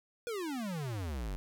square exponential sweep, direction down, 493.9 to 43.42 Hz, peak -36 dBFS, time 0.27-1.36 s, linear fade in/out 0 ms, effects none

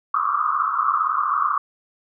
pink band-pass noise, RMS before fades -21 dBFS, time 0.14-1.58 s, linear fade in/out 5 ms, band 1100 to 1300 Hz, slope 96 dB/octave, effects none

